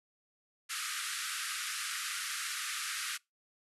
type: band-pass noise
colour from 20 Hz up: pink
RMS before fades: -38 dBFS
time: 0.69-3.18 s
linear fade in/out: 20 ms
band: 1200 to 12000 Hz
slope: 96 dB/octave
effects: noise-tail reverb RT60 0.2 s tail -24 dB re dry